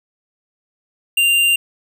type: tone with hard clipping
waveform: triangle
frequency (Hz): 2786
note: F7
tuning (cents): -5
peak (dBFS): -13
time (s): 1.17-1.56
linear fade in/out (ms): 5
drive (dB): 16
effects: none